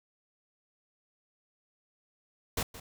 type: noise with echo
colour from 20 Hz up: pink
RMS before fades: -31 dBFS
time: 2.57-2.63 s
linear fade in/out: 5 ms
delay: 170 ms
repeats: 1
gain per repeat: -15 dB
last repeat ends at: 2.8 s
effects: none